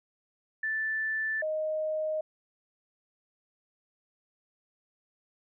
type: tone pair in turn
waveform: sine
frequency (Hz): 1760 / 622.3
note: A6 / D#5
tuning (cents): 0 / 0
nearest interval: octave + tritone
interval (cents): 1800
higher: first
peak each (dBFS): -28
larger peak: neither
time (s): 0.63-1.42 / 1.42-2.21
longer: neither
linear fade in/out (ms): 5
effects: none